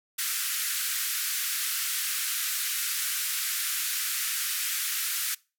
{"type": "band-pass noise", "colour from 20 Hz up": "white", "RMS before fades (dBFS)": -30, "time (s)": [0.18, 5.35], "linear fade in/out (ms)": 10, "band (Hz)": [1300, 16000], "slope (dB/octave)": 48, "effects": ["noise-tail reverb RT60 0.3 s tail -23 dB re dry"]}